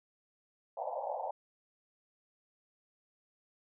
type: band-pass noise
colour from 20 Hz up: white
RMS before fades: -38 dBFS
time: 0.77-1.31 s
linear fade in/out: 5 ms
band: 520 to 920 Hz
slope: 96 dB/octave
effects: none